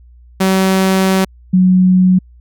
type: tone pair in turn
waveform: sawtooth / sine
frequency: 190 / 184.27 Hz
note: F#3 / F#3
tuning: +46 / -7 cents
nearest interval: minor second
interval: 53 cents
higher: first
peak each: -6 dBFS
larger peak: neither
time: 0.4-1.25 / 1.53-2.19 s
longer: first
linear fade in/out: 10 ms
effects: added 60 Hz sine -39 dBFS peak until 2.4 s